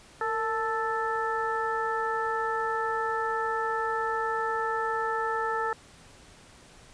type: harmonic tone with a mistuned harmonic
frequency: 440 Hz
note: A4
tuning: in tune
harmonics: 1 / 2 / 3 / 4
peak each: -32 / -31 / -31 / -34 dBFS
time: 0.21-5.73 s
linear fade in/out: 2 ms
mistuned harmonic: 1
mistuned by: +61 cents
effects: pink hiss -53 dBFS RMS until 6.93 s + resampled to 22050 Hz